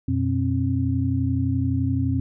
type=tone cluster; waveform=sine; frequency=89.7 / 121.4 / 266.6 Hz; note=F2 / B2 / C4; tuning=+47 / -29 / +33 cents; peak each=-24 dBFS; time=0.08-2.2 s; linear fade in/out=5 ms; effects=none